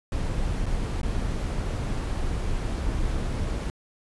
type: noise with dropouts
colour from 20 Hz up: brown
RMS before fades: -27 dBFS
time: 0.12-3.7 s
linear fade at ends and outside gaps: 1 ms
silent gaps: 0.658-0.664 / 1.015-1.031 s
effects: resampled to 24000 Hz